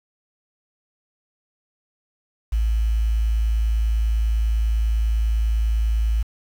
sine tone with quantisation, 55 Hz, A1, in tune, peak -17 dBFS, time 2.52-6.23 s, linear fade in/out 10 ms, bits 7, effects none

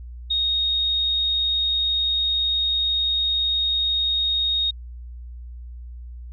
sine tone, 3729 Hz, A#7, in tune, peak -19 dBFS, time 0.3-4.71 s, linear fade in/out 10 ms, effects added 60 Hz sine -34 dBFS peak until 6.32 s

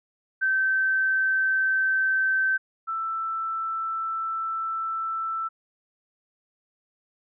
sine tone pair in turn, 1546 / 1327.5 Hz, G6 / E6, -24 / +12 cents, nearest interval minor third, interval 264 cents, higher first, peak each -20 / -26 dBFS, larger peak first, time 0.41-2.58 / 2.87-5.49 s, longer second, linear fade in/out 20 ms, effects none

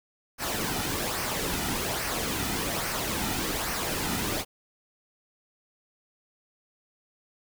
pink noise with flanger, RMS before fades -30 dBFS, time 0.38-4.45 s, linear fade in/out 50 ms, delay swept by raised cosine 0.27 to 1.87 ms, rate 1.2 Hz, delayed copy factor -0.5, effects none

